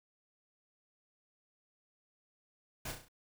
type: noise with echo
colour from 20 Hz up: pink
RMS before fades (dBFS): -41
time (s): 2.85-2.92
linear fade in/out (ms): 5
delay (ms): 33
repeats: 5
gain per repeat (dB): -5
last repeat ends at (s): 3.085
effects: none